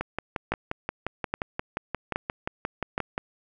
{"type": "two click trains", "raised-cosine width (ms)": 0.5, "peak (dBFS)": [-13, -11], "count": [19, 4], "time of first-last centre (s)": [[0.01, 3.179], [0.52, 2.979]], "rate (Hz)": [5.68, 1.22], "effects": []}